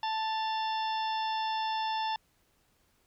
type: harmonic tone with a mistuned harmonic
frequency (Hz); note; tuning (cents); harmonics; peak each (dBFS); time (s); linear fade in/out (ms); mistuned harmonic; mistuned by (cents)
880; A5; 0; 1 / 2 / 3 / 4 / 5 / 6; -30 / -42 / -44 / -40 / -50 / -44; 0.03-2.16; 2; 3; +72
effects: pink hiss -70 dBFS RMS until 3.06 s